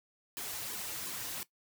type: noise with flanger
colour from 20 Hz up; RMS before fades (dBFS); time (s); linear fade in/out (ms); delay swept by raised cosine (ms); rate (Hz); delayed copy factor
white; -40; 0.37-1.43; 0; 1.4 to 5.3; 2.8; -0.8
effects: noise-tail reverb RT60 0.1 s tail -17 dB re dry